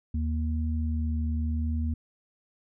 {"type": "tone pair together", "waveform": "sine", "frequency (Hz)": [77.78, 234.2], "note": ["D#2", "A#3"], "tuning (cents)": [0, 8], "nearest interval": "octave + perfect fifth", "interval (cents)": 1908, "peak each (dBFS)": [-26, -33], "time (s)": [0.14, 1.94], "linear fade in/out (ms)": 5, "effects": []}